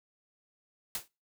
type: noise with exponential decay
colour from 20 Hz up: white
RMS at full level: -31 dBFS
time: 0.95-1.08 s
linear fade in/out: 1 ms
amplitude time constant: 27 ms
effects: noise-tail reverb RT60 0.3 s tail -25 dB re dry